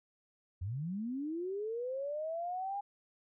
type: linear sweep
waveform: sine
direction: up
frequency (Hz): 82.41 to 817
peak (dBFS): -35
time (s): 0.61-2.81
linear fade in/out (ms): 10
effects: none